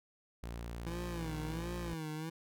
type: tone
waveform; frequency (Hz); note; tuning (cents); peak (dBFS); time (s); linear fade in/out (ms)
sawtooth; 58.27; A#1; 0; -37; 0.43-1.94; 0
type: tone with vibrato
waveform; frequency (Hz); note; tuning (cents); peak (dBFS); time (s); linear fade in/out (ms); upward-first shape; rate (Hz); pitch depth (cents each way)
25% pulse; 164.81; E3; 0; -35; 0.86-2.3; 10; sine; 1.4; 120
effects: none